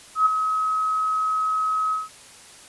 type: tone with ADSR envelope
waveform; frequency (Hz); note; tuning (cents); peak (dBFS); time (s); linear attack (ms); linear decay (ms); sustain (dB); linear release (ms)
sine; 1276; D#6; +43; -12; 0.15-2.09; 110; 11; -8; 170
effects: white hiss -46 dBFS RMS until 2.68 s + resampled to 24000 Hz